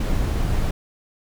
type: noise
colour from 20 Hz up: brown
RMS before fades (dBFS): -21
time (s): 0-0.71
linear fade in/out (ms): 5
effects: none